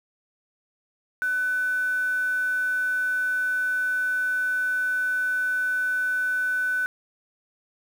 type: tone with quantisation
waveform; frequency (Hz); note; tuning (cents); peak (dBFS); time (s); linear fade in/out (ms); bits
sine; 1500; F#6; +23; -22; 1.22-6.86; 0; 7
effects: none